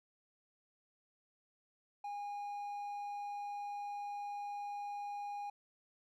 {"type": "tone", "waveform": "triangle", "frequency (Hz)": 817, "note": "G#5", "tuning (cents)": -29, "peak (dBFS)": -38, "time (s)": [2.04, 5.5], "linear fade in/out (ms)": 5, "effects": []}